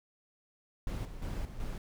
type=noise with level steps; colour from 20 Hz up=brown; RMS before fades=-35 / -44 / -36 / -44 / -37 dBFS; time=0.87-1.78 s; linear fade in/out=2 ms; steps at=1.05 / 1.22 / 1.45 / 1.6 s; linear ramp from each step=2 ms; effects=none